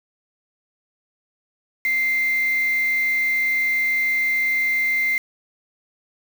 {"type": "tone with quantisation", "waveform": "sine", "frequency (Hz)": 2089, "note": "C7", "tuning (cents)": -3, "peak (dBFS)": -18, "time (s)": [1.85, 5.18], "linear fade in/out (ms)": 2, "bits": 5, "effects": []}